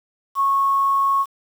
sine tone with quantisation, 1099 Hz, C#6, 15 cents flat, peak -15 dBFS, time 0.35-1.26 s, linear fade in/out 50 ms, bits 7, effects none

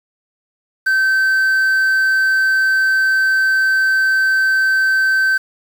triangle tone with quantisation, 1546 Hz, G6, 24 cents flat, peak -10 dBFS, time 0.86-5.38 s, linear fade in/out 10 ms, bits 6, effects none

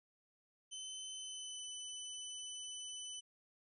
20% pulse tone with pitch glide, 3049 to 3004 Hz, G7 to F#7, -49 to +26 cents, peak -39 dBFS, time 0.71-3.21 s, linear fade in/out 20 ms, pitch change -25 cents, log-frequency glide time 1.14-1.64 s, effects resampled to 24000 Hz

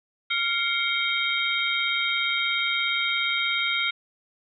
sine tone cluster, 1390 / 2129 / 2266 / 3180 / 3735 Hz, F6 / C7 / C#7 / G7 / A#7, -9 / +30 / +37 / +24 / +3 cents, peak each -29 dBFS, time 0.3-3.91 s, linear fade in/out 10 ms, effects none

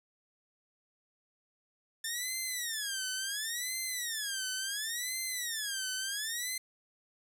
10% pulse tone with vibrato, 1773 Hz, A6, 13 cents sharp, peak -25 dBFS, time 2.04-6.58 s, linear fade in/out 5 ms, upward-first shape sine, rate 0.71 Hz, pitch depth 270 cents each way, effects none

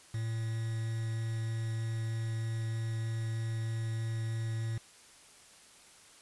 triangle tone with quantisation, 112.9 Hz, A2, 45 cents sharp, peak -30 dBFS, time 0.14-4.78 s, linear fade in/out 5 ms, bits 8, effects white hiss -57 dBFS RMS until 6.21 s + resampled to 24000 Hz

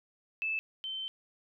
sine tone pair in turn, 2625 / 3092 Hz, E7 / G7, -8 / -24 cents, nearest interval minor third, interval 284 cents, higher second, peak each -30 / -35 dBFS, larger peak first, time 0.42-0.59 / 0.84-1.08 s, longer second, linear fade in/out 0 ms, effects none

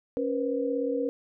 sine tone cluster, 276.3 / 480.1 / 517 Hz, C#4 / B4 / C5, -6 / -49 / -21 cents, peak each -30 / -28 / -34 dBFS, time 0.17-1.09 s, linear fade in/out 0 ms, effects none

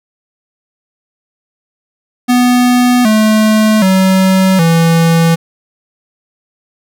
square tone with pitch steps, 246.9 / 216.2 / 189.29 / 165.74 Hz, B3 / A3 / F#3 / E3, 0 / -30 / +40 / +10 cents, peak -7 dBFS, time 2.28-5.36 s, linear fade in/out 20 ms, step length 770 ms, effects none

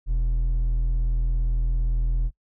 sine tone with hard clipping, 41.2 Hz, E1, in tune, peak -21 dBFS, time 0.06-2.31 s, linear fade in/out 50 ms, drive 4 dB, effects noise-tail reverb RT60 0.1 s tail -23 dB re dry

